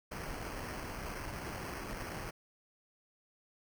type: noise with sample-and-hold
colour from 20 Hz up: pink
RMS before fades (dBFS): -42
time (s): 0.11-2.31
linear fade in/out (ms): 10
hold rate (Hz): 3675
effects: none